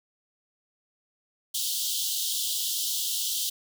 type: high-pass noise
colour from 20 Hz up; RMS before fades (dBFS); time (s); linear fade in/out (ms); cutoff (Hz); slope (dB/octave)
pink; -29; 1.54-3.5; 10; 3000; 96
effects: none